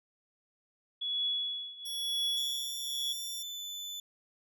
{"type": "tone with tremolo", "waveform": "sine", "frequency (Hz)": 3385, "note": "G#7", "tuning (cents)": 32, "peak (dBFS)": -28, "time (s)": [1.01, 3.13], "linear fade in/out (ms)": 10, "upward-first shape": "triangle", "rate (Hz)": 1, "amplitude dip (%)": 90}
{"type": "tone", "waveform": "10% pulse", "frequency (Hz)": 5588, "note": "F8", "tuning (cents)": 0, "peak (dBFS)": -35, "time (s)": [1.85, 3.43], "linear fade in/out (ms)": 10}
{"type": "tone with pitch glide", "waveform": "35% pulse", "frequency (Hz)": [3520, 3500], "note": ["A7", "A7"], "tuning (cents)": [0, -10], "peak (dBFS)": -37, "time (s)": [2.37, 4], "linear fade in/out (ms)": 2, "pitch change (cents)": -10, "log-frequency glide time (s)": [3.4, 3.64]}
{"effects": []}